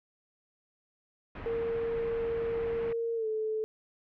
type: low-pass noise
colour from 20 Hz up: pink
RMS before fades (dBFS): -43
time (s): 1.35-2.93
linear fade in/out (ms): 5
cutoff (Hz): 2400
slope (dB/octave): 24
type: tone with pitch glide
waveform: sine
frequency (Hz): 461.5 to 435.6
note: A#4 to A4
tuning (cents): -17 to -17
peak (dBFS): -29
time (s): 1.46-3.64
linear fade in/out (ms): 0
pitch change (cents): -100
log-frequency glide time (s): 3.15-3.27
effects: none